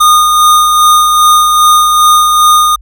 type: tone with tremolo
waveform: square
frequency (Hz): 1226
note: D#6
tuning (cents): -26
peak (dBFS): -3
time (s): 0-2.76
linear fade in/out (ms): 10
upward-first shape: sine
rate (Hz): 2.5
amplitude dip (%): 35
effects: added 50 Hz sine -32 dBFS peak until 2.81 s